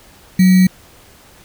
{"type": "tone with sample-and-hold", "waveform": "sine", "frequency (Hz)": 185, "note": "F#3", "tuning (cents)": 0, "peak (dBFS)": -6, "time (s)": [0.39, 0.67], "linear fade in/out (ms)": 5, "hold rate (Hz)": 2100, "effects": ["pink hiss -45 dBFS RMS until 1.44 s"]}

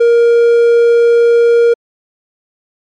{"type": "tone", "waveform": "triangle", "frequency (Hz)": 469.5, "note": "A#4", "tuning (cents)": 12, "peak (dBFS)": -3, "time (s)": [0, 1.74], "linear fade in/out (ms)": 10, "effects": ["MP3 48 kbps"]}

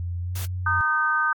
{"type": "tone with pitch glide", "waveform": "sine", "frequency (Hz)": [87.31, 90.7], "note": ["F2", "F#2"], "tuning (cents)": [0, -34], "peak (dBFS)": -26, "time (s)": [0, 0.81], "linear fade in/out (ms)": 0, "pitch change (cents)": 66, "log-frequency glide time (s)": [0.21, 0.33]}
{"type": "noise", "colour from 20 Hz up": "white", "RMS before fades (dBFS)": -35, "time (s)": [0.35, 0.46], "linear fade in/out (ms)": 10}
{"type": "harmonic tone", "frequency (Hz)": 307.9, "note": "D#4", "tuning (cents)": -18, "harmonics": [3, 4, 5], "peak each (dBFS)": [-30, -23, -22], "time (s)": [0.66, 1.33], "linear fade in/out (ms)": 5}
{"effects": ["AAC 64 kbps"]}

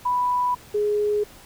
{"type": "tone pair in turn", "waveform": "sine", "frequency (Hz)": [988, 417.1], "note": ["B5", "G#4"], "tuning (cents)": [0, 7], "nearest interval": "octave + minor third", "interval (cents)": 1493, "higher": "first", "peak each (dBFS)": -19, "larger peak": "neither", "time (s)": [[0.05, 0.55], [0.74, 1.24]], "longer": "neither", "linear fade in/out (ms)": 10, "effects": ["pink hiss -47 dBFS RMS until 1.45 s"]}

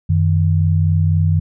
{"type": "tone pair together", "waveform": "sine", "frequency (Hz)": [92.5, 156.49], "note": ["F#2", "D#3"], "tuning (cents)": [0, 10], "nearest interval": "major sixth", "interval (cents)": 910, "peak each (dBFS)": [-13, -16], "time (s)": [0.09, 1.4], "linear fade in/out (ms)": 10, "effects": []}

